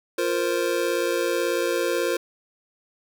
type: chord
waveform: square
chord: F suspended fourth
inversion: none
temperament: just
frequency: 349.2 / 465.6 / 523.8 Hz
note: F4 / Bb4 / C5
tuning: 0 / -2 / +2 cents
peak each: -27 dBFS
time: 0.18-2.17 s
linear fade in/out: 5 ms
effects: 9-bit